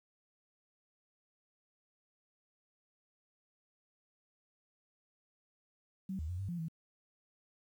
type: tone with pitch steps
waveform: sine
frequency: 190.5 / 77.7 / 89.7 / 97.4 / 173.4 / 162.4 Hz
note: G3 / D#2 / F2 / G2 / F3 / E3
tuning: -49 / -2 / +47 / -11 / -12 / -26 cents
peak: -36 dBFS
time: 6.09-6.684 s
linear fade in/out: 5 ms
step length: 99 ms
effects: 11-bit